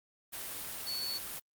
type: tone in noise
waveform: sine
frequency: 4435 Hz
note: C#8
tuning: in tune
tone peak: -35 dBFS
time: 0.86-1.19 s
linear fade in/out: 20 ms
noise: white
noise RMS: -41 dBFS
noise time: 0.32-1.4 s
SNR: +3 dB
effects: Opus 32 kbps